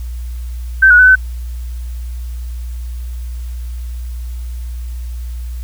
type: tone with pitch steps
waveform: sine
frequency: 1548 / 1459 / 1504 / 1519 Hz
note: G6 / F#6 / F#6 / F#6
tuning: -22 / -25 / +28 / +45 cents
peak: -3 dBFS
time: 0.82-1.156 s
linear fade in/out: 10 ms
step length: 84 ms
effects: added 60 Hz sine -21 dBFS peak until 5.63 s + white hiss -45 dBFS RMS until 5.63 s